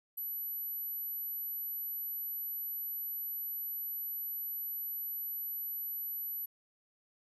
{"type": "tone", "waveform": "sine", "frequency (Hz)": 11840, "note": "F#9", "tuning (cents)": 0, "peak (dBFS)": -36, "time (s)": [0.17, 6.46], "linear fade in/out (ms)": 10, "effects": []}